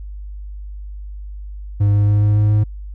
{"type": "tone with pitch steps", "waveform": "triangle", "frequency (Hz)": [102, 102.71, 103.42, 104.14, 104.87, 105.6], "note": ["G#2", "G#2", "G#2", "G#2", "G#2", "G#2"], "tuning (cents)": [-31, -19, -7, 5, 17, 29], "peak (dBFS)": -9, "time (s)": [1.8, 2.64], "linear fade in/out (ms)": 10, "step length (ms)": 140, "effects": ["added 50 Hz sine -28 dBFS peak until 2.94 s"]}